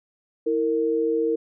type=tone pair together; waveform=sine; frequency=325.6 / 460 Hz; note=E4 / A#4; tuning=-21 / -23 cents; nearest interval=tritone; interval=598 cents; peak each=-25 / -21 dBFS; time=0.46-1.36 s; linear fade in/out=10 ms; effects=none